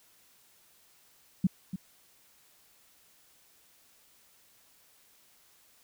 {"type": "tone with echo", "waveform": "sine", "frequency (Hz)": 185.6, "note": "F#3", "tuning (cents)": 6, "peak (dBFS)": -20, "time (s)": [1.44, 1.47], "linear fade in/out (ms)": 5, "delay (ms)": 290, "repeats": 1, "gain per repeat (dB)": -11, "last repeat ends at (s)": 1.76, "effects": ["white hiss -63 dBFS RMS until 5.83 s"]}